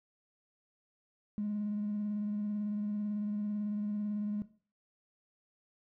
triangle tone with vibrato, 208.2 Hz, G#3, 5 cents sharp, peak -28 dBFS, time 1.38-4.42 s, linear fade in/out 0 ms, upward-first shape sine, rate 18 Hz, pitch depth 25 cents each way, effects noise-tail reverb RT60 0.4 s tail -19 dB re dry + tanh soft clip ceiling -30 dBFS

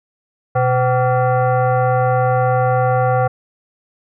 sine tone with frequency modulation, 124.1 Hz, B2, 9 cents sharp, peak -12 dBFS, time 0.55-3.28 s, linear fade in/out 10 ms, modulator 635 Hz, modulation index 1.4, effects none

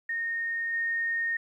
sine tone with level steps, 1845 Hz, A#6, 18 cents flat, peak -28 / -26 dBFS, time 0.09-1.37 s, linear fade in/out 5 ms, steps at 0.73 s, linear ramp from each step 5 ms, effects 11-bit

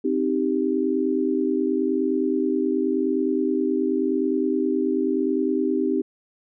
sine chord, C minor, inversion none, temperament equal, 261.6 / 311.1 / 392 Hz, C4 / Eb4 / G4, 0 / 0 / 0 cents, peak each -24 dBFS, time 0.04-6.02 s, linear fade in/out 10 ms, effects none

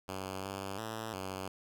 5% pulse tone with pitch steps, 95.2 / 97.4 / 110.8 / 95 Hz, F#2 / G2 / A2 / F#2, +50 / -11 / +13 / +46 cents, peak -27 dBFS, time 0.08-1.48 s, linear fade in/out 5 ms, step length 350 ms, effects none

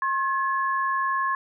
sine tone pair together, 1074.1 / 1705 Hz, C6 / G#6, +45 / +45 cents, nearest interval minor sixth, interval 800 cents, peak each -23 / -28 dBFS, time 0.02-1.35 s, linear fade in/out 2 ms, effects none

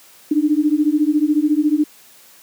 sine beating tone pair, 293.7 / 307.7 Hz, D4 / D#4, 0 / -19 cents, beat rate 14 Hz, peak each -16 dBFS, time 0.31-1.84 s, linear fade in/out 5 ms, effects white hiss -47 dBFS RMS until 2.42 s + high-pass 150 Hz 12 dB/octave

